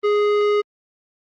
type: tone with tanh clipping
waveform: sine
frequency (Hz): 415.3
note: G#4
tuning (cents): 0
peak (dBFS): -17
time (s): 0.03-0.62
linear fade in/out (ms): 20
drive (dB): 15
effects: Opus 24 kbps